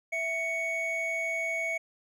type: tone pair together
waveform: triangle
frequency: 659.3 / 2227 Hz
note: E5 / C#7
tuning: 0 / +7 cents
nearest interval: octave + major sixth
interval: 2107 cents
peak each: -33 / -28 dBFS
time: 0.12-1.78 s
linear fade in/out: 10 ms
effects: none